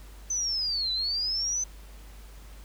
sine linear two-way sweep, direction down then up, 6160 to 3949 to 6160 Hz, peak -26 dBFS, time 0.3-1.64 s, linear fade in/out 5 ms, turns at 0.92 s, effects added 50 Hz sine -44 dBFS peak until 2.64 s + pink hiss -54 dBFS RMS until 2.64 s

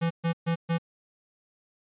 square tone bursts, 167.1 Hz, E3, 24 cents sharp, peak -24 dBFS, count 4, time 0.01-0.784 s, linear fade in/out 20 ms, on 96 ms, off 130 ms, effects resampled to 8000 Hz

